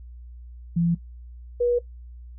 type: tone pair in turn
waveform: sine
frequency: 170 / 483.6 Hz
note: F3 / B4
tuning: -46 / -36 cents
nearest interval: octave + tritone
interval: 1810 cents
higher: second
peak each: -18 dBFS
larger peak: neither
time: 0.76-0.95 / 1.6-1.79 s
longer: neither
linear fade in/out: 10 ms
effects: noise-tail reverb RT60 0.1 s tail -17 dB re dry + added 60 Hz sine -39 dBFS peak until 2.38 s